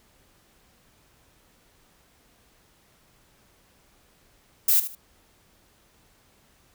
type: noise with echo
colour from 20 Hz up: violet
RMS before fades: -19 dBFS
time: 4.68-4.8 s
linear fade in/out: 5 ms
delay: 76 ms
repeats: 2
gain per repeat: -12 dB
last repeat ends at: 4.952 s
effects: pink hiss -61 dBFS RMS until 6.74 s